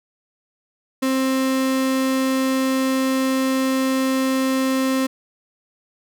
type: tone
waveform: 35% pulse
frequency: 263.7 Hz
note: C4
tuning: 14 cents sharp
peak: -16 dBFS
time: 1.02-5.07 s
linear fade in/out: 10 ms
effects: none